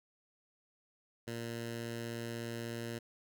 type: tone with notch filter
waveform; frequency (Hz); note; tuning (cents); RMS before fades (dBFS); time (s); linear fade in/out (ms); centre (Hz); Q
10% pulse; 116.54; A#2; 0; -41; 1.27-2.99; 10; 770; 1.9
effects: none